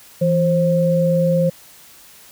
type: tone pair together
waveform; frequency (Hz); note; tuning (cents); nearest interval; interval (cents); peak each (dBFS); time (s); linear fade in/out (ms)
sine; 166.9 / 529.9; E3 / C5; +22 / +22; octave + minor sixth; 2000; -16 / -16; 0.21-1.5; 10
effects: white hiss -45 dBFS RMS until 2.31 s